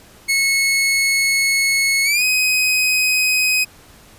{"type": "tone with pitch glide", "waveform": "sawtooth", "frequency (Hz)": [2190, 2516], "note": ["C#7", "D#7"], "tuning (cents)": [-22, 19], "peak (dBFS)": -11, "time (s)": [0.28, 3.65], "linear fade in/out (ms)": 20, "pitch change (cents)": 241, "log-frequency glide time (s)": [2.04, 2.23], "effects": ["pink hiss -46 dBFS RMS until 4.18 s", "resampled to 32000 Hz"]}